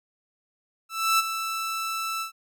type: tone with ADSR envelope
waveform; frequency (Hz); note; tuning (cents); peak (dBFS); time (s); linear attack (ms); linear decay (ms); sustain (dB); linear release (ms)
sawtooth; 1323; E6; +6; -14; 0.89-2.32; 300; 25; -10; 110
effects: none